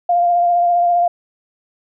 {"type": "tone with vibrato", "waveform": "sine", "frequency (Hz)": 698.5, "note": "F5", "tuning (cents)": 0, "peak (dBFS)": -11, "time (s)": [0.09, 1.08], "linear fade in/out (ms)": 5, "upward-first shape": "triangle", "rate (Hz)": 15, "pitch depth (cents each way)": 26, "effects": []}